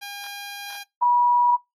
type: tone pair in turn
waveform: 10% pulse / sine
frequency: 808 / 969.5 Hz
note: G#5 / B5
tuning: -48 / -32 cents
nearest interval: minor third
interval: 316 cents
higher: second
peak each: -25 / -15 dBFS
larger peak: second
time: 0.01-0.84 / 1.01-1.57 s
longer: first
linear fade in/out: 20 ms
effects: noise-tail reverb RT60 0.2 s tail -24 dB re dry + AAC 48 kbps